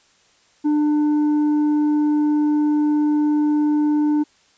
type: tone with tanh clipping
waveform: triangle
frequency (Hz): 298.6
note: D4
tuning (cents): +29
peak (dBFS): -16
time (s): 0.64-4.24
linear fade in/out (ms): 20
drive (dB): 9
effects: white hiss -57 dBFS RMS until 4.57 s + resampled to 16000 Hz